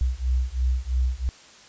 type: beating tone pair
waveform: sine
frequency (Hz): 61.74 / 64.74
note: B1 / C2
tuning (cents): 0 / -18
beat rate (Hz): 3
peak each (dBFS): -24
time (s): 0.01-1.29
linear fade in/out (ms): 0
effects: white hiss -49 dBFS RMS until 1.68 s + resampled to 16000 Hz